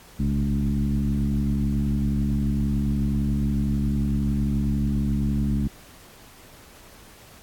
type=tone with frequency modulation; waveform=sine; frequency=138.4 Hz; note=C#3; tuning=2 cents flat; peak=-20 dBFS; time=0.19-5.68 s; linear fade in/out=10 ms; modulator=71 Hz; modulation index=1.6; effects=pink hiss -49 dBFS RMS until 7.42 s + AAC 64 kbps